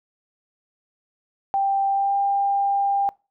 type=tone with pitch glide; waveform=sine; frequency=787 to 797.1 Hz; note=G5 to G5; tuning=+7 to +29 cents; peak=-18 dBFS; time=1.54-3.09 s; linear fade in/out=0 ms; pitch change=+22 cents; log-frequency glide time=1.9-2.16 s; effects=noise-tail reverb RT60 0.3 s tail -24 dB re dry